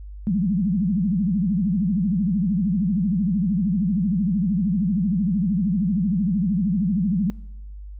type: tone with vibrato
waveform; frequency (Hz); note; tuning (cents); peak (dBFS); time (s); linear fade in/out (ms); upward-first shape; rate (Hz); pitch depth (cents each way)
sine; 190.2; F#3; +48; -18; 0.27-7.3; 0; sine; 13; 240
effects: noise-tail reverb RT60 0.9 s tail -22 dB re dry + added 50 Hz sine -34 dBFS peak until 7.99 s